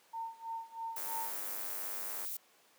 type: tone with tremolo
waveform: sine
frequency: 909 Hz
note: A#5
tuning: 44 cents flat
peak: -36 dBFS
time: 0.13-1.33 s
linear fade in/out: 10 ms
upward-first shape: sine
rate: 3.1 Hz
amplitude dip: 90%
type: noise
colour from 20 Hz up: violet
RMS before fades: -40 dBFS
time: 0.96-2.37 s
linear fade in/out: 5 ms
type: click train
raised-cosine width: 0.5 ms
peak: -33 dBFS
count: 130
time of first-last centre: 0.97-2.247 s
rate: 101 Hz
effects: pink hiss -65 dBFS RMS until 2.78 s + high-pass 400 Hz 12 dB/octave